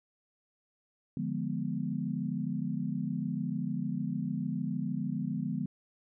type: chord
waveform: sine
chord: D diminished seventh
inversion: none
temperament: equal with one note detuned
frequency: 147.85 / 174.61 / 207.7 / 246.9 Hz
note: D3 / F3 / Ab3 / Cb4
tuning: +12 / 0 / 0 / 0 cents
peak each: -37 / -36 / -36 / -36 dBFS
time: 1.17-5.66 s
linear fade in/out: 2 ms
effects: none